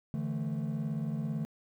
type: chord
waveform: triangle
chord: D suspended second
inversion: none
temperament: equal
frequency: 146.83 / 164.81 / 220 Hz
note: D3 / E3 / A3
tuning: 0 / 0 / 0 cents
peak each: -32 / -34 / -33 dBFS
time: 0.14-1.45 s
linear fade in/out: 0 ms
effects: tanh soft clip ceiling -25 dBFS + 11-bit